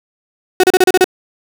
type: tone bursts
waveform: 35% pulse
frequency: 370 Hz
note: F#4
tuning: in tune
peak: -4 dBFS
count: 7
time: 0.6-1.043 s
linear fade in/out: 2 ms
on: 35 ms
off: 33 ms
effects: none